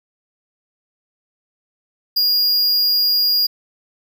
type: tone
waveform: square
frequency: 4845 Hz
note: D#8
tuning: 47 cents flat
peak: -14 dBFS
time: 2.16-3.47 s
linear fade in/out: 10 ms
effects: none